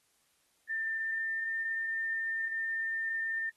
sine tone with pitch glide, 1791 to 1804.5 Hz, A6 to A6, +30 to +43 cents, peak -31 dBFS, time 0.69-3.5 s, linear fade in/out 10 ms, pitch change +13 cents, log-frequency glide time 0.99-1.49 s, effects white hiss -72 dBFS RMS until 3.56 s + AAC 32 kbps

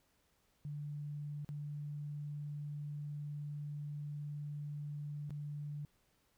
sine tone with dropouts, 146.83 Hz, D3, in tune, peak -40 dBFS, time 0.65-5.85 s, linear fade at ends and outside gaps 0 ms, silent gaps 1.447-1.49 / 5.295-5.306 s, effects pink hiss -75 dBFS RMS until 6.37 s

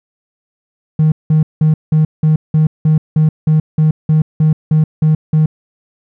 triangle tone bursts, 155.56 Hz, D#3, in tune, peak -4 dBFS, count 15, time 0.99-5.46 s, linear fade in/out 5 ms, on 130 ms, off 180 ms, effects tanh soft clip ceiling -3 dBFS

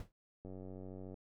brown noise with exponential decay, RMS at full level -42 dBFS, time 0-0.12 s, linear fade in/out 1 ms, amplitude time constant 26 ms
click train, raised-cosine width 2 ms, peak -36 dBFS, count 66, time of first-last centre 0.45-1.142 s, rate 93.9 Hz
effects none

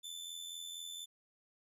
sawtooth tone with amplitude modulation, 3520 Hz, A7, in tune, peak -38 dBFS, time 0.03-1.06 s, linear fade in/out 20 ms, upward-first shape sine, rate 84.2 Hz, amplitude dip 55%, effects resampled to 32000 Hz + 13-bit

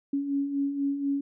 sine beating tone pair, 276.5 / 280.6 Hz, C#4 / C#4, -4 / +21 cents, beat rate 4.1 Hz, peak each -34 / -26 dBFS, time 0.13-1.21 s, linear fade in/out 5 ms, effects none

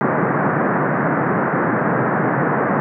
pink band-pass noise, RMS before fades -18 dBFS, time 0.01-2.8 s, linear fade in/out 0 ms, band 130 to 1800 Hz, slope 48 dB/octave, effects none

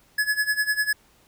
square tone with tremolo, 1700 Hz, G#6, 40 cents sharp, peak -19 dBFS, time 0.18-0.93 s, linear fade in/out 5 ms, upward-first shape sine, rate 10 Hz, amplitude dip 85%, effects pink hiss -59 dBFS RMS until 1.27 s

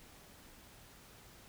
silence, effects pink hiss -58 dBFS RMS until 1.48 s

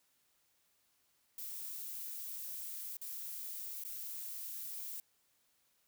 violet noise with dropouts, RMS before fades -44 dBFS, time 1.38-5 s, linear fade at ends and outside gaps 2 ms, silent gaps 2.969-3.014 / 3.838-3.849 s, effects white hiss -75 dBFS RMS until 5.87 s

